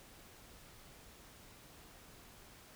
silence, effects pink hiss -58 dBFS RMS until 2.75 s

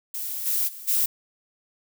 violet noise with level steps, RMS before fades -31 / -24 / -40 / -22 dBFS, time 0.14-1.06 s, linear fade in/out 5 ms, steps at 0.45 / 0.67 / 0.87 s, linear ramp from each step 20 ms, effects none

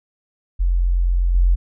sine tone with level steps, 44.08 Hz, F1, 17 cents sharp, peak -14 / -11 dBFS, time 0.59-1.56 s, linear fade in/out 20 ms, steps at 1.35 s, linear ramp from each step 2 ms, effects none

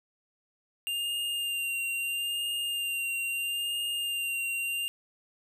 square tone with vibrato, 2794 Hz, F7, in tune, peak -30 dBFS, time 0.87-4.88 s, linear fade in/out 0 ms, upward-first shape sine, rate 0.76 Hz, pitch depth 23 cents each way, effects none

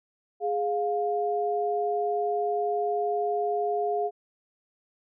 sine tone pair together, 415.3 / 705.5 Hz, G#4 / F5, 0 / +17 cents, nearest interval major sixth, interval 917 cents, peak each -27 dBFS, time 0.4-4.11 s, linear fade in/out 50 ms, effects none

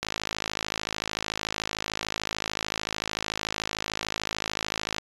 click train, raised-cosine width 0.2 ms, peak -10 dBFS, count 266, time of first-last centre 0.03-4.983 s, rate 53.5 Hz, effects resampled to 24000 Hz

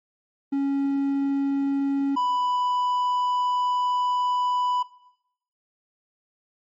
triangle tone pair in turn, 277.2 / 991.3 Hz, C#4 / B5, 0 / +6 cents, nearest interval octave + minor seventh, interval 2206 cents, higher second, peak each -19 dBFS, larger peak neither, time 0.52-2.16 / 2.16-4.83 s, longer second, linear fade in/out 10 ms, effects noise-tail reverb RT60 0.8 s tail -18 dB re dry + MP3 32 kbps

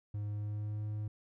triangle tone with pitch glide, 103.83 to 105.89 Hz, G#2 to G#2, 0 to +34 cents, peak -33 dBFS, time 0.14-1.08 s, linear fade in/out 5 ms, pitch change +34 cents, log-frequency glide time 0.27-0.84 s, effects none

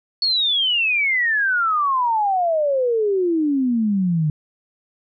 sine exponential sweep, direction down, 4436 to 148.5 Hz, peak -16 dBFS, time 0.22-4.3 s, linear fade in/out 2 ms, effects none

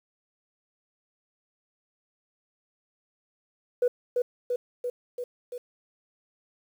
sine tone with echo, 490.9 Hz, B4, 10 cents flat, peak -18 dBFS, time 3.82-3.88 s, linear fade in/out 5 ms, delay 340 ms, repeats 5, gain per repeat -3 dB, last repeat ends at 5.58 s, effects tanh soft clip ceiling -16 dBFS + 9-bit

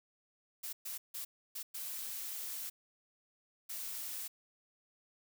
blue noise bursts at uneven times, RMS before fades -42 dBFS, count 6, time 0.63-0.73 / 0.85-0.98 / 1.14-1.25 / 1.55-1.63 / 1.74-2.7 / 3.69-4.28 s, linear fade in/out 10 ms, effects none

